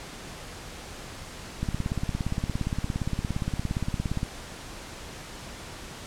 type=click train; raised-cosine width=5 ms; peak=-15 dBFS; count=46; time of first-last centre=1.63-4.231 s; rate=17.3 Hz; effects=pink hiss -41 dBFS RMS until 6.06 s + low-pass 9000 Hz 12 dB/octave